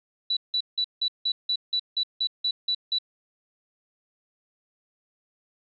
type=tone bursts; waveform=sine; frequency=3951 Hz; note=B7; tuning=in tune; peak=-22 dBFS; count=12; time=0.3-2.986 s; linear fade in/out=5 ms; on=68 ms; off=170 ms; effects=none